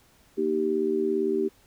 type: harmonic tone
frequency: 77.78 Hz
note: D#2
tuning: in tune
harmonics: 3 / 4 / 5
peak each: -31 / -29 / -24 dBFS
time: 0.37-1.49 s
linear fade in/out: 20 ms
effects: pink hiss -60 dBFS RMS until 1.66 s